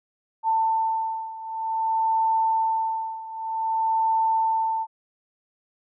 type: beating tone pair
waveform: sine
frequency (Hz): 892 / 892.53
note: A5 / A5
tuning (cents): +23 / +24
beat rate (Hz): 0.53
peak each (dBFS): -23 / -26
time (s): 0.43-4.87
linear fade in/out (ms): 50
effects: none